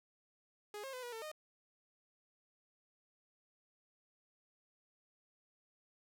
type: tone with pitch steps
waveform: sawtooth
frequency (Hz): 416.2 / 537 / 506 / 483.7 / 449 / 615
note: G#4 / C5 / B4 / B4 / A4 / D#5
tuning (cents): +4 / +45 / +42 / -36 / +35 / -20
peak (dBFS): -40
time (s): 0.74-1.316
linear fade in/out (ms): 2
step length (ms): 96
effects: none